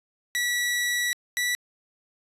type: tone pair in turn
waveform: sawtooth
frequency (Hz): 1944 / 1957.5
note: B6 / B6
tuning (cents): -28 / -16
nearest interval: unison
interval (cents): 12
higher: second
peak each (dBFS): -20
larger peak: neither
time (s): 0.35-1.13 / 1.37-1.55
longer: first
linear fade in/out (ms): 0
effects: resampled to 32000 Hz